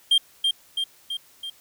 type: tone with echo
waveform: triangle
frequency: 3191 Hz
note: G7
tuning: 30 cents sharp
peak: -13 dBFS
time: 0.11-0.18 s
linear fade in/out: 5 ms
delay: 330 ms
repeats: 4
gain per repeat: -4 dB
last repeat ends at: 1.5 s
effects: white hiss -55 dBFS RMS until 1.6 s